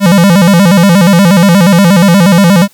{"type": "tone with vibrato", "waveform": "square", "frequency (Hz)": 184.4, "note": "F#3", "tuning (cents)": -6, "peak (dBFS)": -3, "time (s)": [0, 2.68], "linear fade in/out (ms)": 50, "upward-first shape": "square", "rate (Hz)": 8.4, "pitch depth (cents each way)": 140, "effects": ["white hiss -45 dBFS RMS until 2.73 s"]}